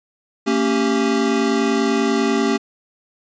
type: chord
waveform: square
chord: G diminished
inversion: first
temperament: equal with one note detuned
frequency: 227.1 / 277.2 / 392 Hz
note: Bb3 / Db4 / G4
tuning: -45 / 0 / 0 cents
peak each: -21 dBFS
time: 0.46-2.58 s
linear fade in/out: 20 ms
effects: resampled to 16000 Hz